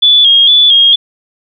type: tone with vibrato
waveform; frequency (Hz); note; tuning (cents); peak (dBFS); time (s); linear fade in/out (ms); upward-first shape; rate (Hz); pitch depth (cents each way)
sine; 3356; G#7; +17; -3; 0.02-0.96; 10; square; 2.2; 53
effects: none